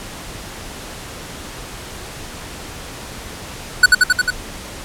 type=tone with echo; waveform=square; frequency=1482 Hz; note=F#6; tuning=2 cents sharp; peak=-4 dBFS; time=3.83-3.86 s; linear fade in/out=5 ms; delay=89 ms; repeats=5; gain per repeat=-2 dB; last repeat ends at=4.305 s; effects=pink hiss -32 dBFS RMS until 4.84 s + low-pass 11000 Hz 12 dB/octave